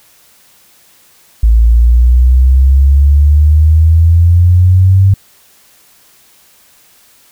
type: exponential sweep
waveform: sine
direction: up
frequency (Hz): 55 to 98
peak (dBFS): -3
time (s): 1.43-5.14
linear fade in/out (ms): 5
effects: white hiss -46 dBFS RMS until 7.31 s